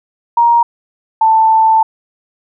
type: tone pair in turn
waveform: sine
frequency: 940 / 885.6 Hz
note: A#5 / A5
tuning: +14 / +11 cents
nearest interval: minor second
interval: 103 cents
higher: first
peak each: -6 dBFS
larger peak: neither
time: 0.37-0.63 / 1.21-1.83 s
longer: second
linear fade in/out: 5 ms
effects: none